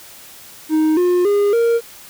triangle tone with pitch steps, 312.5 / 356.9 / 407.6 / 465.5 Hz, D#4 / F4 / G#4 / A#4, +8 / +38 / -32 / -2 cents, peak -10 dBFS, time 0.69-1.81 s, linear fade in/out 50 ms, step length 280 ms, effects white hiss -40 dBFS RMS until 2.09 s

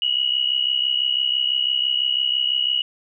sine tone pair together, 2879 / 2945 Hz, F#7 / F#7, -48 / -9 cents, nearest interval unison, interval 39 cents, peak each -21 dBFS, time 0.02-2.82 s, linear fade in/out 2 ms, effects none

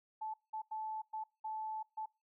sine tone bursts at uneven times, 871 Hz, A5, 18 cents flat, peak -38 dBFS, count 6, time 0.21-0.34 / 0.53-0.62 / 0.71-1.02 / 1.13-1.24 / 1.44-1.83 / 1.97-2.06 s, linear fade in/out 10 ms, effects noise-tail reverb RT60 0.3 s tail -25 dB re dry

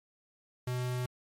square tone, 125 Hz, B2, 21 cents sharp, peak -32 dBFS, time 0.67-1.06 s, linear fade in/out 5 ms, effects MP3 64 kbps

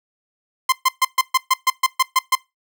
sawtooth tone bursts, 1042 Hz, C6, 7 cents flat, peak -9 dBFS, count 11, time 0.69-2.353 s, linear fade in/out 5 ms, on 33 ms, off 130 ms, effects noise-tail reverb RT60 0.2 s tail -20 dB re dry

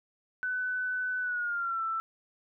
sine tone with pitch glide, 1502 to 1330.4 Hz, F#6 to E6, +26 to +16 cents, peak -29 dBFS, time 0.43-2 s, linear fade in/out 0 ms, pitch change -210 cents, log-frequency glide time 1.21-1.83 s, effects none

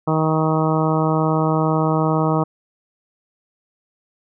harmonic tone, 157.7 Hz, D#3, 24 cents sharp, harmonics 1 / 2 / 3 / 4 / 5 / 6 / 7 / 8, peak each -19 / -22 / -24 / -25 / -26 / -27 / -27 / -28 dBFS, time 0.07-2.44 s, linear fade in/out 10 ms, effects none

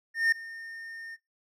triangle tone with ADSR envelope, 1823 Hz, A#6, 39 cents flat, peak -17 dBFS, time 0.14-1.17 s, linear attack 180 ms, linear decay 5 ms, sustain -20 dB, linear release 32 ms, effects noise-tail reverb RT60 0.2 s tail -20 dB re dry

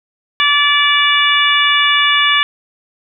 harmonic tone, 579 Hz, D5, 25 cents flat, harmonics 2 / 3 / 4 / 5 / 6, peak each -16 / -16 / -16 / -16 / -16 dBFS, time 0.4-2.43 s, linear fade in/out 0 ms, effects none

